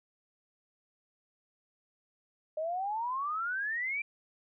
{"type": "exponential sweep", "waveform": "sine", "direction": "up", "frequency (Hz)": [608, 2380], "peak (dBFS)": -31, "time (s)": [2.57, 4.02], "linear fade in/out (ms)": 5, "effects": []}